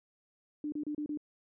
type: tone bursts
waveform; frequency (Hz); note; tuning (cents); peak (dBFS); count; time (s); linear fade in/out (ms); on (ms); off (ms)
sine; 298; D4; +25; -33; 5; 0.64-1.174; 2; 82; 31
effects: none